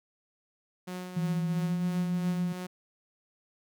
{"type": "tone with tremolo", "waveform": "sawtooth", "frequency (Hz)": 181.8, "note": "F#3", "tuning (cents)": -30, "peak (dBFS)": -31, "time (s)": [0.87, 2.67], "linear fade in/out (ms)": 10, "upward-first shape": "triangle", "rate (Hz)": 3, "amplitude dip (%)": 50}
{"type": "tone with pitch glide", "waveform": "sine", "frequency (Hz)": [166.8, 174.79], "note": ["E3", "F3"], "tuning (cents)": [21, 2], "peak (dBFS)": -27, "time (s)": [1.16, 2.53], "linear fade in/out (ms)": 10, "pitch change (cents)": 81, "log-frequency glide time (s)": [1.64, 1.78]}
{"effects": []}